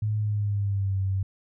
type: tone with pitch glide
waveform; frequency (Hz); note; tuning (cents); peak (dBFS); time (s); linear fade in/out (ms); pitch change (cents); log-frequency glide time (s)
sine; 106.7 to 96.16; G#2 to G2; +47 to -33; -23; 0.02-1.23; 5; -180; 0.17-0.98
effects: none